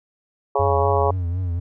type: harmonic tone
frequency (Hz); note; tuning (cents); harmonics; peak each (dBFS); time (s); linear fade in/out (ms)
138.9; C#3; +4; 3 / 4 / 5 / 6 / 7 / 8; -22 / -23 / -24 / -25 / -25 / -26; 0.55-1.11; 5
type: tone with vibrato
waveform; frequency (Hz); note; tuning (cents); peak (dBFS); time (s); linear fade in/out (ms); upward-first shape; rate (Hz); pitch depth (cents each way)
triangle; 89; F2; +33; -19; 0.59-1.6; 10; triangle; 4; 98
effects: none